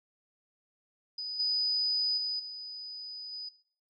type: tone with level steps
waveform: sine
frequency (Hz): 4978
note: D#8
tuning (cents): 0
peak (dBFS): -34 / -26 / -30 / -39 / -37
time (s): 1.18-3.49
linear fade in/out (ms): 5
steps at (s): 1.39 / 2.17 / 2.39 / 3.32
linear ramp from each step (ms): 10
effects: noise-tail reverb RT60 0.6 s tail -20 dB re dry